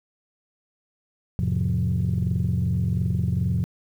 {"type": "tone cluster", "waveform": "sine", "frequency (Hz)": [86.2, 107.8, 130.5, 176], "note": ["F2", "A2", "C3", "F3"], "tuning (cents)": [-22, -35, -4, 14], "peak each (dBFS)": -25, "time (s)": [1.39, 3.64], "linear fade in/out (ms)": 0, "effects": ["tanh soft clip ceiling -15 dBFS", "9-bit"]}